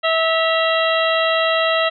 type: harmonic tone with a mistuned harmonic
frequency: 650 Hz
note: E5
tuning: 24 cents flat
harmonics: 1 / 2 / 3 / 4 / 5 / 6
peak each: -18 / -21 / -23 / -24 / -25 / -26 dBFS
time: 0.03-1.9 s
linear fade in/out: 20 ms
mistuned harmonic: 4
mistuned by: +100 cents
effects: none